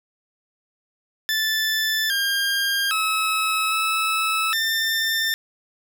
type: tone with pitch steps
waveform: 20% pulse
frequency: 1756 / 1607 / 1292 / 1304 / 1795 Hz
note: A6 / G6 / E6 / E6 / A6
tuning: -4 / +43 / -35 / -19 / +34 cents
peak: -15 dBFS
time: 1.29-5.34 s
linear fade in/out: 0 ms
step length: 810 ms
effects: none